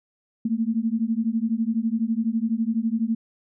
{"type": "beating tone pair", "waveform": "sine", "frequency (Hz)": [220, 232], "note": ["A3", "A#3"], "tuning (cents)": [0, -8], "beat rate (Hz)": 12, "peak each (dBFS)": -24, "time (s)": [0.45, 3.15], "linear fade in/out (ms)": 5, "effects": []}